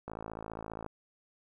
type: click train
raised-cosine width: 1 ms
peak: -26 dBFS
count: 44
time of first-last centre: 0.08-0.863 s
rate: 54.9 Hz
effects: 11-bit

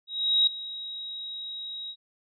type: tone with ADSR envelope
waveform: sine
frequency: 3813 Hz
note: A#7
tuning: 38 cents sharp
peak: -17 dBFS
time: 0.07-1.96 s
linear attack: 400 ms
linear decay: 5 ms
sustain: -17 dB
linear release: 63 ms
effects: none

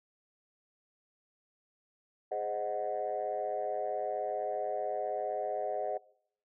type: chord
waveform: sine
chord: Ab dominant seventh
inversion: none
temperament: equal with one note detuned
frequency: 415.3 / 523.3 / 622.3 / 737.9 Hz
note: Ab4 / C5 / Eb5 / Gb5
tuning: 0 / 0 / 0 / -5 cents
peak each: -39 / -38 / -35 / -35 dBFS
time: 2.31-5.98 s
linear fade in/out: 10 ms
effects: noise-tail reverb RT60 0.7 s tail -23 dB re dry + tanh soft clip ceiling -24 dBFS

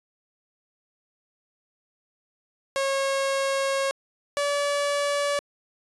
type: tone pair in turn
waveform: sawtooth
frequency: 545 / 574 Hz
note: C#5 / D5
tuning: -29 / -40 cents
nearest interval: minor second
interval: 89 cents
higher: second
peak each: -19 dBFS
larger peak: neither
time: 2.76-3.91 / 4.37-5.39 s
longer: first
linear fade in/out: 0 ms
effects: resampled to 24000 Hz

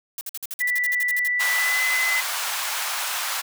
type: noise bursts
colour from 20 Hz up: blue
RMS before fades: -31 dBFS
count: 14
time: 0.18-1.277 s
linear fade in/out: 2 ms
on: 31 ms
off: 51 ms
type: tone with pitch glide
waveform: sine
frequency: 1971 to 2028 Hz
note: B6 to B6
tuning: -4 to +45 cents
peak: -20 dBFS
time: 0.6-2.21 s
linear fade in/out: 10 ms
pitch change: +49 cents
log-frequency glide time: 1.52-1.84 s
type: high-pass noise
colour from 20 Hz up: pink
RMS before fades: -27 dBFS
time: 1.39-3.42 s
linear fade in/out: 20 ms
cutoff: 840 Hz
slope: 24 dB/octave
effects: none

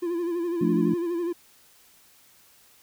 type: tone with vibrato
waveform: triangle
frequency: 343.5 Hz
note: F4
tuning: 29 cents flat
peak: -23 dBFS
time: 0.02-1.33 s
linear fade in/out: 10 ms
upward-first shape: sine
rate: 12 Hz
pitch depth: 61 cents each way
type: chord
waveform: sine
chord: D minor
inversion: first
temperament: equal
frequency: 174.61 / 220 / 293.7 Hz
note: F3 / A3 / D4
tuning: 0 / 0 / 0 cents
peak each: -25 dBFS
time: 0.61-0.94 s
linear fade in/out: 5 ms
effects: white hiss -57 dBFS RMS until 2.82 s

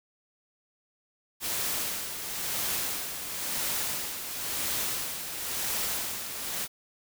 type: noise with tremolo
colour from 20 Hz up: white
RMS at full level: -30 dBFS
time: 1.4-6.68 s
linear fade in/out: 50 ms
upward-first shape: sine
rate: 0.97 Hz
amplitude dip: 55%
effects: none

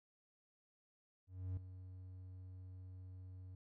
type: tone with ADSR envelope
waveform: triangle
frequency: 92.5 Hz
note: F#2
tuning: in tune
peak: -36 dBFS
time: 1.27-3.55 s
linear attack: 300 ms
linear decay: 6 ms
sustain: -12 dB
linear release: 3 ms
effects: none

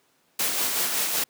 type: noise with tremolo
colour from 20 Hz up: white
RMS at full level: -24 dBFS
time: 0.39-1.24 s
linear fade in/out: 5 ms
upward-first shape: sine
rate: 5.3 Hz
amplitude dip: 35%
effects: pink hiss -65 dBFS RMS until 1.29 s + high-pass 200 Hz 12 dB/octave

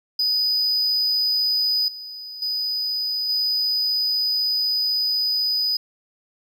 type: tone with level steps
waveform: triangle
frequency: 4978 Hz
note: D#8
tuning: in tune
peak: -17 / -32 / -21 / -18 dBFS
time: 0.19-5.77 s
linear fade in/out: 5 ms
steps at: 1.88 / 2.42 / 3.29 s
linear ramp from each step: 2 ms
effects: none

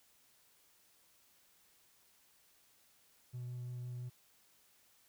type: tone with vibrato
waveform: triangle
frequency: 123.47 Hz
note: B2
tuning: in tune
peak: -38 dBFS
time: 3.33-4.1 s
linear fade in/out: 20 ms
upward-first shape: triangle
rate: 5.9 Hz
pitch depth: 11 cents each way
effects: tanh soft clip ceiling -36 dBFS + white hiss -69 dBFS RMS until 5.08 s

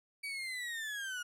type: linear sweep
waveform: 35% pulse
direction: down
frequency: 2292 to 1427 Hz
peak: -36 dBFS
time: 0.23-1.23 s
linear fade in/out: 10 ms
effects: low-pass 12000 Hz 12 dB/octave

